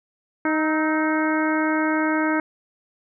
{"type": "harmonic tone with a mistuned harmonic", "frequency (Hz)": 311.1, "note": "D#4", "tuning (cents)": 0, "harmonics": [1, 2, 3, 4, 5, 6, 7], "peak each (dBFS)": [-21, -28, -28, -30, -27, -34, -32], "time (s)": [0.45, 2.4], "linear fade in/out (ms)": 2, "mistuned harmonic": 4, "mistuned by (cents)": 51, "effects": []}